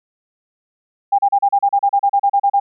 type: tone bursts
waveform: sine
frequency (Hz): 801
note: G5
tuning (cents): +37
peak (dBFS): -10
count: 15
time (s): 1.12-2.6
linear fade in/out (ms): 10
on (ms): 66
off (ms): 35
effects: none